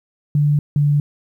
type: tone pair in turn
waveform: sine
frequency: 146.83 / 145.65 Hz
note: D3 / D3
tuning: 0 / -14 cents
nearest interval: unison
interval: 14 cents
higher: first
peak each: -12 dBFS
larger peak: neither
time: 0.35-0.59 / 0.76-1 s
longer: neither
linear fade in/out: 2 ms
effects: 9-bit